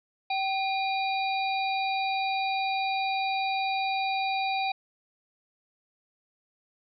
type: harmonic tone with a mistuned harmonic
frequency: 773 Hz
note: G5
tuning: 24 cents flat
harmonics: 1 / 3 / 5 / 6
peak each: -27 / -32 / -36 / -42 dBFS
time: 0.3-4.72 s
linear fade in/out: 5 ms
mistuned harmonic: 3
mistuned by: +81 cents
effects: none